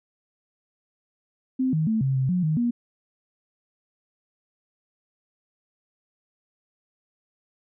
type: tone with pitch steps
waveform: sine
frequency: 259.6 / 157.3 / 220.8 / 134.1 / 131.6 / 180.4 / 155.7 / 238.8 Hz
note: C4 / D#3 / A3 / C3 / C3 / F#3 / D#3 / A#3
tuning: -13 / +19 / +6 / +43 / +10 / -44 / +2 / +42 cents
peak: -20 dBFS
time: 1.59-2.71 s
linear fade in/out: 10 ms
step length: 140 ms
effects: none